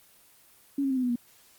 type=tone with pitch steps; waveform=sine; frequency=279.6 / 271 / 262.7 / 254.6 / 246.8 / 239.2 Hz; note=C#4 / C#4 / C4 / C4 / B3 / A#3; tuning=+15 / -39 / +7 / -47 / -1 / +45 cents; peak=-24 dBFS; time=0.78-1.158 s; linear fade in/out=5 ms; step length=63 ms; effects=white hiss -58 dBFS RMS until 1.58 s + Opus 24 kbps